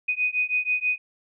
sine beating tone pair, 2489 / 2495.2 Hz, D#7 / D#7, 0 / +4 cents, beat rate 6.2 Hz, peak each -25 dBFS, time 0.08-0.98 s, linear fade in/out 10 ms, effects none

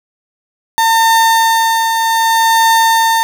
35% pulse tone with tremolo, 905 Hz, A5, 48 cents sharp, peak -5 dBFS, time 0.78-3.23 s, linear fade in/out 0 ms, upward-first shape triangle, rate 0.65 Hz, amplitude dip 45%, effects none

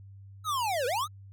square linear two-way sweep, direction down then up, 1318.5 to 466.2 to 1318.5 Hz, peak -28 dBFS, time 0.44-1.08 s, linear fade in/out 50 ms, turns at 0.86 s, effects added 98 Hz sine -46 dBFS peak until 1.32 s

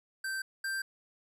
square tone pair in turn, 1559 / 1574.4 Hz, G6 / G6, -10 / +7 cents, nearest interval unison, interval 17 cents, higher second, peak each -34 / -33 dBFS, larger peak second, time 0.24-0.42 / 0.64-0.82 s, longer neither, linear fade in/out 5 ms, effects resampled to 32000 Hz

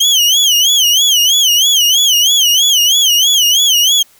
30% pulse tone with vibrato, 3115 Hz, G7, 12 cents flat, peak -5 dBFS, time 0-4.03 s, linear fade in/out 10 ms, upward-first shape sine, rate 3.1 Hz, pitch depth 160 cents each way, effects white hiss -48 dBFS RMS until 4.19 s

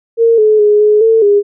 sine tone with pitch steps, 459.9 / 429.1 / 417.7 / 422.1 / 448.8 / 407.9 Hz, A#4 / A4 / G#4 / G#4 / A4 / G#4, -23 / -43 / +10 / +28 / +34 / -31 cents, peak -5 dBFS, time 0.17-1.43 s, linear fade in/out 50 ms, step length 210 ms, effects none

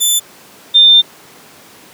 15% pulse / sine tone pair in turn, 3517 / 3599 Hz, A7 / A7, -1 / +38 cents, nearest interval unison, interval 39 cents, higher second, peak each -3 dBFS, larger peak neither, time 0-0.2 / 0.74-1.02 s, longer second, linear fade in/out 20 ms, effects pink hiss -40 dBFS RMS until 1.93 s + high-pass 200 Hz 12 dB/octave

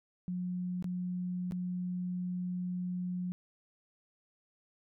sine tone with dropouts, 180 Hz, F#3, 47 cents flat, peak -33 dBFS, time 0.28-3.32 s, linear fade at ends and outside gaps 0 ms, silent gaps 0.825-0.843 / 1.511-1.521 s, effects none

